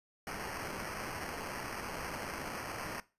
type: noise with sample-and-hold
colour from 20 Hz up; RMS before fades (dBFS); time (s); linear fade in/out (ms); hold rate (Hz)
white; -41; 0.27-3; 0; 3675
effects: noise-tail reverb RT60 0.3 s tail -19 dB re dry + resampled to 32000 Hz